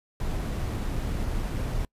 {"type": "noise with sample-and-hold", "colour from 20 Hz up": "brown", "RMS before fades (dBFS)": -29, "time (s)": [0.2, 1.85], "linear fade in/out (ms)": 2, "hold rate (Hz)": 11025, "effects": ["noise-tail reverb RT60 0.1 s tail -26 dB re dry", "resampled to 32000 Hz"]}